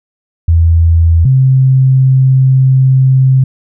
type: tone pair in turn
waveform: sine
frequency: 83 / 131.75 Hz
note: E2 / C3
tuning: +12 / +12 cents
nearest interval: minor sixth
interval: 800 cents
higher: second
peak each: -4 dBFS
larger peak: neither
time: 0.48-1.25 / 1.25-3.44 s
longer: second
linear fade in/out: 5 ms
effects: none